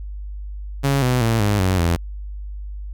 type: tone with pitch steps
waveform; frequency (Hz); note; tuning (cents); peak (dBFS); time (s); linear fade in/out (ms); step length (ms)
sawtooth; 138.59 / 125.63 / 113.88 / 103.23 / 93.57 / 84.82; C#3 / B2 / A#2 / G#2 / F#2 / E2; 0 / +30 / -40 / -10 / +20 / +50; -12; 0.83-1.97; 20; 190
effects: added 50 Hz sine -28 dBFS peak until 2.93 s